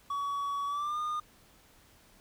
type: tone with pitch glide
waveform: triangle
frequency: 1130 to 1218.1 Hz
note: C#6 to D#6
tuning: +33 to -37 cents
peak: -29 dBFS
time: 0.1-1.2 s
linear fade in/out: 5 ms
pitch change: +130 cents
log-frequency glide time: 0.66-0.99 s
effects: pink hiss -61 dBFS RMS until 2.2 s